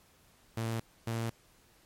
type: tone pair in turn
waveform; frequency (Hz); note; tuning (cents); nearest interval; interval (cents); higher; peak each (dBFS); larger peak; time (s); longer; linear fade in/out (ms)
sawtooth; 113.9 / 114.76; A#2 / A#2; -40 / -27; unison; 13; second; -28; neither; 0.57-0.8 / 1.07-1.3; neither; 5
effects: pink hiss -64 dBFS RMS until 1.85 s + MP3 64 kbps